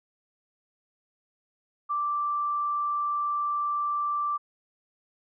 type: tone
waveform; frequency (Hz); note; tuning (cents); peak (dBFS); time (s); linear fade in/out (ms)
sine; 1173; D6; -2; -25; 1.89-4.38; 20
effects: none